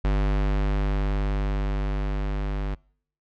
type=tone with level ramp; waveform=square; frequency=49.7 Hz; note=G1; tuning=25 cents sharp; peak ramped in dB=-20 to -26 dBFS; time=0.04-2.75 s; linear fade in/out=10 ms; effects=noise-tail reverb RT60 0.6 s tail -26 dB re dry + low-pass 3000 Hz 12 dB/octave